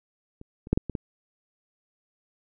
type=clicks; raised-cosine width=3 ms; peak=-30 / -27 / -7 / -9 / -18 / -16 dBFS; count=6; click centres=0.414 / 0.671 / 0.73 / 0.775 / 0.897 / 0.952 s; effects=none